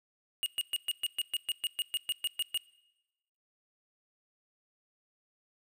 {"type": "tone bursts", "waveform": "square", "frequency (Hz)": 2864, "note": "F7", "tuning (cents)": 43, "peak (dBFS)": -29, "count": 15, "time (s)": [0.43, 2.575], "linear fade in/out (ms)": 0, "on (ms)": 31, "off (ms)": 120, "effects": ["noise-tail reverb RT60 1.0 s tail -22 dB re dry"]}